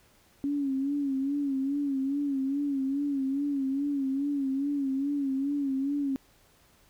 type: tone with vibrato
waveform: sine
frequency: 277.2 Hz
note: C#4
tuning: in tune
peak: -26 dBFS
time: 0.44-6.16 s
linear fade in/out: 0 ms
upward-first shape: sine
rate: 2.4 Hz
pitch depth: 72 cents each way
effects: pink hiss -62 dBFS RMS until 6.89 s